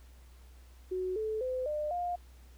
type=tone with pitch steps; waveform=sine; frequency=370 / 435 / 511.3 / 601.1 / 706.6 Hz; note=F#4 / A4 / C5 / D5 / F5; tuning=0 / -20 / -40 / +40 / +20 cents; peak=-31 dBFS; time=0.91-2.16 s; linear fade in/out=10 ms; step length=250 ms; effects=added 62 Hz sine -52 dBFS peak until 2.57 s + pink hiss -64 dBFS RMS until 2.57 s